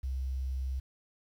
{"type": "tone with quantisation", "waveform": "sine", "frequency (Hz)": 65.5, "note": "C2", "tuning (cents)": 2, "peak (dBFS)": -31, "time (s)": [0.03, 0.8], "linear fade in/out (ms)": 10, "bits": 10, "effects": []}